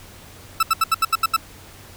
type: tone bursts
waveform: 40% pulse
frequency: 1318.5 Hz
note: E6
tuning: in tune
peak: -13 dBFS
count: 8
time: 0.6-1.365 s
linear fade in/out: 5 ms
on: 30 ms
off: 75 ms
effects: added 93 Hz sine -48 dBFS peak until 1.96 s + pink hiss -44 dBFS RMS until 1.96 s